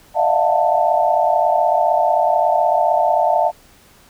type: tone cluster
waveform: sine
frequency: 601 / 656 / 687 / 723 / 887 Hz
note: D5 / E5 / F5 / F#5 / A5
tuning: +40 / -9 / -29 / -40 / +14 cents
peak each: -20 / -21 / -20 / -18 / -18 dBFS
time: 0.14-3.52 s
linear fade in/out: 50 ms
effects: pink hiss -49 dBFS RMS until 4.09 s